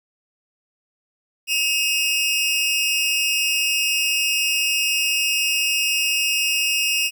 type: tone pair together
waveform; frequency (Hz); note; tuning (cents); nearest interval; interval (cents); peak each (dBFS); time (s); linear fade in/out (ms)
sawtooth; 2554 / 2808; D#7 / F7; +45 / +9; major second; 164; -18; 1.47-7.11; 50
effects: 9-bit